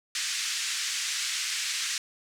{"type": "band-pass noise", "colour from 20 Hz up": "white", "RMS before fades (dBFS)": -31, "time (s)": [0.15, 1.98], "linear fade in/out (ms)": 2, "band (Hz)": [1600, 7400], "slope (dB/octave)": 24, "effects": []}